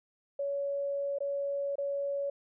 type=tone with dropouts; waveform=sine; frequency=562 Hz; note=C#5; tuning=24 cents sharp; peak=-30 dBFS; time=0.39-2.3 s; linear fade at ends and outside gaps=5 ms; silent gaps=1.186-1.204 / 1.756-1.782 s; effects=none